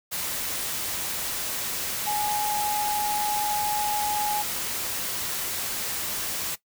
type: tone in noise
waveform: sine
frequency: 836 Hz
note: G#5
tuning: 11 cents sharp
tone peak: -25 dBFS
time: 2.06-4.43 s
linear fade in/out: 20 ms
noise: white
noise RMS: -30 dBFS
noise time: 0.11-6.56 s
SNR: +2 dB
effects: noise-tail reverb RT60 0.1 s tail -17 dB re dry